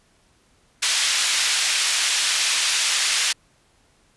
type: band-pass noise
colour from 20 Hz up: pink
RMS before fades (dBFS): -21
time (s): 0.82-3.33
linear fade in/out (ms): 10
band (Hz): 2400 to 8400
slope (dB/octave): 12
effects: pink hiss -60 dBFS RMS until 4.16 s + resampled to 24000 Hz